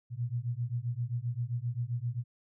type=beating tone pair; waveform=sine; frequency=116.54 / 124.14 Hz; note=A#2 / B2; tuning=0 / +9 cents; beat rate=7.6 Hz; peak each=-34 / -34 dBFS; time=0.1-2.24 s; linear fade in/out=50 ms; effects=none